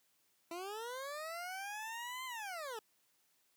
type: linear two-way sweep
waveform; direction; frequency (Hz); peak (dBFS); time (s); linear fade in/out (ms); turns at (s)
20% pulse; up then down; 329.6 to 1046.5 to 417.5; -37; 0.51-2.79; 2; 2.25
effects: white hiss -75 dBFS RMS until 3.56 s + high-pass 100 Hz 12 dB/octave